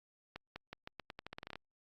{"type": "accelerating click train", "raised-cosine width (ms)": 0.3, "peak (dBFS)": -28, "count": 15, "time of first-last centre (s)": [0.36, 1.556], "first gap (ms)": 200, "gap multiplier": 0.85, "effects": ["Opus 48 kbps"]}